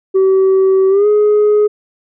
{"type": "tone with pitch glide", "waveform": "sine", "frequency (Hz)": [382.3, 419.3], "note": ["G4", "G#4"], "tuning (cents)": [-43, 17], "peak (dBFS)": -5, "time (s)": [0.14, 1.68], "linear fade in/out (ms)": 20, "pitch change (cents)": 160, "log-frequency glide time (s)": [0.89, 1.07], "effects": ["tanh soft clip ceiling -6 dBFS"]}